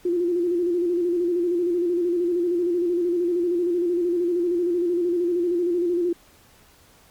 sine tone with vibrato, 349.2 Hz, F4, in tune, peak -19 dBFS, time 0.05-6.13 s, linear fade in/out 5 ms, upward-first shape square, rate 13 Hz, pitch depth 44 cents each way, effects pink hiss -54 dBFS RMS until 7.1 s + MP3 96 kbps

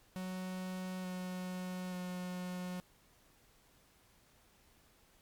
45% pulse tone with pitch steps, 185 / 182.98 / 180.98 Hz, F#3 / F#3 / F#3, 0 / -19 / -38 cents, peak -39 dBFS, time 0.16-2.8 s, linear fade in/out 0 ms, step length 880 ms, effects pink hiss -67 dBFS RMS until 5.21 s + MP3 96 kbps

